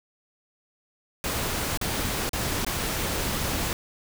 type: noise with dropouts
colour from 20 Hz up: pink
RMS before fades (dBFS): -28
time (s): 1.24-3.73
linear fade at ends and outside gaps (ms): 1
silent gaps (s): 1.774-1.813 / 2.293-2.332 / 2.648-2.665
effects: none